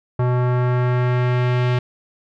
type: tone with low-pass filter sweep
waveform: square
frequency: 124.2 Hz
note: B2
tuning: 10 cents sharp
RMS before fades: -18 dBFS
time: 0.19-1.79 s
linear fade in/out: 5 ms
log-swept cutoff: 1100 to 3000 Hz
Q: 1.2
effects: none